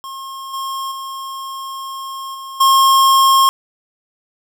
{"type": "tone with level steps", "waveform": "square", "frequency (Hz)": 1075, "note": "C6", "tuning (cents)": 47, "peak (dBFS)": [-28, -22, -26, -29, -9], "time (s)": [0.04, 3.49], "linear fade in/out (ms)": 0, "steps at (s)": [0.53, 0.91, 2.34, 2.6], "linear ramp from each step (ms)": 10, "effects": []}